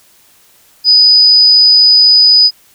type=tone; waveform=sine; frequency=4978 Hz; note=D#8; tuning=in tune; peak=-3 dBFS; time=0.84-2.51 s; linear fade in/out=50 ms; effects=white hiss -47 dBFS RMS until 2.74 s